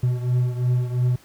triangle beating tone pair, 123.47 / 126.37 Hz, B2 / B2, 0 / +40 cents, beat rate 2.9 Hz, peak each -18 / -23 dBFS, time 0.03-1.16 s, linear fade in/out 5 ms, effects pink hiss -52 dBFS RMS until 1.24 s

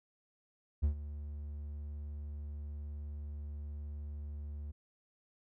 triangle tone with ADSR envelope, 73.42 Hz, D2, in tune, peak -23 dBFS, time 0.82-4.72 s, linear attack 21 ms, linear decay 100 ms, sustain -15 dB, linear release 15 ms, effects none

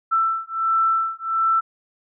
sine beating tone pair, 1331 / 1332.4 Hz, E6 / E6, +16 / +18 cents, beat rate 1.4 Hz, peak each -21 dBFS, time 0.11-1.61 s, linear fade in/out 20 ms, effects none

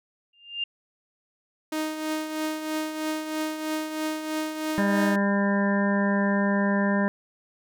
sine tone with exponential growth, 2801 Hz, F7, 4 cents sharp, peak -23 dBFS, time 0.33-0.64 s, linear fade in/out 5 ms, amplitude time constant 67 ms
sawtooth tone with tremolo, 311.1 Hz, D#4, in tune, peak -21 dBFS, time 1.72-5.16 s, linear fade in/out 5 ms, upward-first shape triangle, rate 3.1 Hz, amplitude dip 60%
harmonic tone, 200.1 Hz, G3, 36 cents sharp, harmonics 1 / 2 / 3 / 4 / 5 / 7 / 8 / 9, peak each -22 / -33 / -29 / -38 / -32 / -42 / -33 / -32 dBFS, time 4.78-7.08 s, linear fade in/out 0 ms
effects none

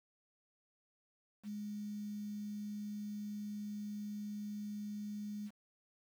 sine tone with quantisation, 207.7 Hz, G#3, in tune, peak -40 dBFS, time 1.43-5.51 s, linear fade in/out 50 ms, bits 10, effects none

